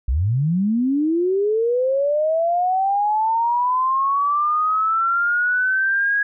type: linear sweep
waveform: sine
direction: up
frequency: 54.5 to 1661.2 Hz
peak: -16 dBFS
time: 0.08-6.23 s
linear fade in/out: 5 ms
effects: none